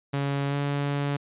sawtooth tone with pitch glide, 140.3 to 142.59 Hz, C#3 to C#3, +21 to +49 cents, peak -21 dBFS, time 0.13-1.17 s, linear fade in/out 10 ms, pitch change +28 cents, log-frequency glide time 0.49-0.55 s, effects resampled to 8000 Hz

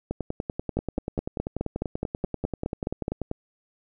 two click trains, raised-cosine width 2 ms, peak -15 / -13 dBFS, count 34 / 12, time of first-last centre 0.11-3.314 / 0.77-3.081 s, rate 10.3 / 4.76 Hz, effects none

